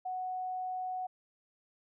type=tone; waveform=sine; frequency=740 Hz; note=F#5; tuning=in tune; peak=-34 dBFS; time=0.05-1.07 s; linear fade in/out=10 ms; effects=none